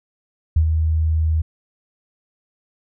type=tone with ADSR envelope; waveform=sine; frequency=79.4 Hz; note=D#2; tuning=36 cents sharp; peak=-10 dBFS; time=0.56-1.42 s; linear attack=6 ms; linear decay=82 ms; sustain=-5 dB; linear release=10 ms; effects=none